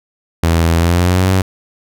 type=tone with pitch glide; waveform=sawtooth; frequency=83.1 to 94.36 Hz; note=E2 to F#2; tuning=+15 to +34 cents; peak=-6 dBFS; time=0.43-1.42 s; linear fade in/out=5 ms; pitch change=+219 cents; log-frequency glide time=0.76-1.29 s; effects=none